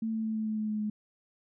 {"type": "tone with pitch steps", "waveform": "sine", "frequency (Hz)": [223.1, 221.4, 219.8, 218.1, 216.5, 214.9, 213.3, 211.7], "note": ["A3", "A3", "A3", "A3", "A3", "A3", "G#3", "G#3"], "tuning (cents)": [24, 11, -2, -15, -28, -41, 46, 33], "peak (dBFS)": -29, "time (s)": [0.02, 0.9], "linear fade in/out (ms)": 5, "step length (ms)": 110, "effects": []}